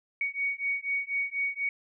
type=beating tone pair; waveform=sine; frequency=2237 / 2241.1 Hz; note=C#7 / C#7; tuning=+15 / +18 cents; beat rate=4.1 Hz; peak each=-31 dBFS; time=0.21-1.69 s; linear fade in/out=2 ms; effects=none